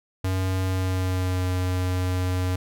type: tone with pitch glide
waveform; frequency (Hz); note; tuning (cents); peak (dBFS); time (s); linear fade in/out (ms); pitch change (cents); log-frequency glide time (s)
square; 93.7 to 91.51; F#2 to F#2; +22 to -19; -23; 0.24-2.56; 5; -41; 0.64-1.46
effects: none